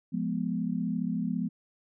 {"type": "chord", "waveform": "sine", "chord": "F diminished", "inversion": "none", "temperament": "equal with one note detuned", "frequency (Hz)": [174.61, 209.1, 246.9], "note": ["F3", "Ab3", "Cb4"], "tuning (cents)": [0, 12, 0], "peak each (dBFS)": -32, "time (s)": [0.12, 1.49], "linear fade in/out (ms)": 20, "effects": []}